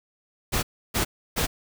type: noise bursts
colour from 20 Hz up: pink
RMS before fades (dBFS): -24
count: 3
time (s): 0.52-1.47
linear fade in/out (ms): 20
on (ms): 110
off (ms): 310
effects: none